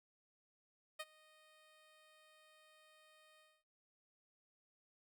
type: tone with ADSR envelope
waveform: 10% pulse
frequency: 620 Hz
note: D#5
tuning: 6 cents flat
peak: -33 dBFS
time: 0.99-3.64 s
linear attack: 12 ms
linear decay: 40 ms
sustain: -24 dB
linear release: 250 ms
effects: none